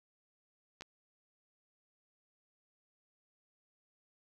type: clicks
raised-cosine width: 0.2 ms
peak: -30 dBFS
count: 2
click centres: 0.809 / 0.821 s
effects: none